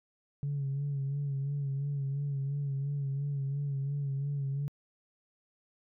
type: tone with vibrato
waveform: sine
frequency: 140 Hz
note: C#3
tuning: 18 cents sharp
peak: -29 dBFS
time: 0.43-4.68 s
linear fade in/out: 0 ms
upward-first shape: sine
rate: 2.9 Hz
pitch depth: 46 cents each way
effects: tanh soft clip ceiling -27 dBFS